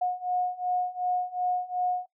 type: beating tone pair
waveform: sine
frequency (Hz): 723 / 725.7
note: F#5 / F#5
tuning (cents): -40 / -34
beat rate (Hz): 2.7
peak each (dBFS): -30 / -28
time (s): 0.01-2.06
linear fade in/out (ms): 10
effects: noise-tail reverb RT60 0.1 s tail -18 dB re dry